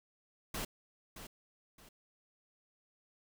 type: noise with echo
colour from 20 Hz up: pink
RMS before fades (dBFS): -39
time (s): 0.54-0.65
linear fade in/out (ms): 5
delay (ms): 620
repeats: 2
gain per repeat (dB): -10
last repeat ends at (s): 1.89
effects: none